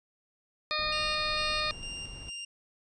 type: harmonic tone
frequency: 612 Hz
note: D#5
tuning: 29 cents flat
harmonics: 1 / 2 / 3 / 4 / 6 / 7 / 8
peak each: -38 / -34 / -38 / -35 / -36 / -35 / -39 dBFS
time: 0.71-1.71 s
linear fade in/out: 0 ms
type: noise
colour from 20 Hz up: brown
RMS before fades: -44 dBFS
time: 0.78-2.3 s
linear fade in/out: 10 ms
type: tone with tremolo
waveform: sawtooth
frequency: 2794 Hz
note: F7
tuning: in tune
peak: -34 dBFS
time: 0.92-2.45 s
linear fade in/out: 5 ms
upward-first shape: square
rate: 2.2 Hz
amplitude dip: 55%
effects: resampled to 22050 Hz